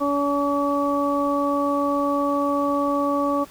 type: harmonic tone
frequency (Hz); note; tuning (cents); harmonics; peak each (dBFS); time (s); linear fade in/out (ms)
284.6; C#4; +46; 1 / 2 / 3 / 4; -23 / -24 / -32 / -24; 0-3.45; 20
effects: pink hiss -47 dBFS RMS until 3.5 s